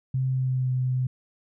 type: tone with pitch glide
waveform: sine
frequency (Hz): 130.81 to 127.9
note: C3 to C3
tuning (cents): 0 to -39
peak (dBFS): -22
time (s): 0.14-1.07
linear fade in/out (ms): 5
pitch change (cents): -39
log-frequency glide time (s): 0.27-0.71
effects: none